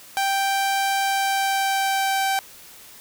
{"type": "tone with pitch glide", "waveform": "sawtooth", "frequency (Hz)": [784, 777.2], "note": ["G5", "G5"], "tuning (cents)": [0, -15], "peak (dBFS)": -16, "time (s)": [0.17, 2.39], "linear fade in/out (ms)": 0, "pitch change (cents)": -15, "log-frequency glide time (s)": [1, 2.24], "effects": ["white hiss -45 dBFS RMS until 3 s"]}